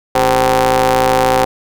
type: ring-modulated tone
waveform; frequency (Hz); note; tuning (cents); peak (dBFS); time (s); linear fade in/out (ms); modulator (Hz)
sawtooth; 123.47; B2; 0; -3; 0.15-1.45; 5; 644
effects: none